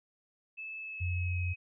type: tone with pitch glide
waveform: sine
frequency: 2614 to 2541 Hz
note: E7 to D#7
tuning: -15 to +36 cents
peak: -39 dBFS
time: 0.57-1.56 s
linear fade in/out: 20 ms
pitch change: -49 cents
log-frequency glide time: 0.8-1.4 s
type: tone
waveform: sine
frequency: 88.7 Hz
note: F2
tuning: 27 cents sharp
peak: -30 dBFS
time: 1-1.54 s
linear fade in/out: 20 ms
effects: none